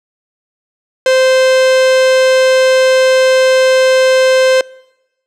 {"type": "tone", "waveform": "45% pulse", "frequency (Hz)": 520, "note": "C5", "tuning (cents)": -11, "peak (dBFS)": -7, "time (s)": [1.06, 4.61], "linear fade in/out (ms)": 2, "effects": ["noise-tail reverb RT60 1.0 s tail -25 dB re dry", "low-pass 7000 Hz 12 dB/octave"]}